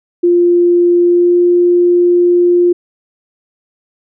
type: tone with pitch glide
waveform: sine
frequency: 349.2 to 351.6 Hz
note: F4 to F4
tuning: 0 to +12 cents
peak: -6 dBFS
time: 0.23-2.73 s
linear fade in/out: 10 ms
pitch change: +12 cents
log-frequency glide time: 1-1.38 s
effects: none